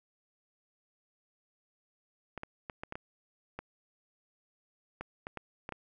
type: clicks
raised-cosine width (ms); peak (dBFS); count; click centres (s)
0.5; -24; 12; 2.377 / 2.434 / 2.698 / 2.835 / 2.924 / 2.955 / 3.59 / 5.01 / 5.269 / 5.373 / 5.691 / 5.723
effects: none